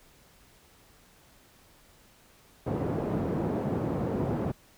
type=band-pass noise; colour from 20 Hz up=pink; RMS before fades=-30 dBFS; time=2.66-4.52 s; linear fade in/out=10 ms; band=120 to 550 Hz; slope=12 dB/octave; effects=pink hiss -59 dBFS RMS until 4.77 s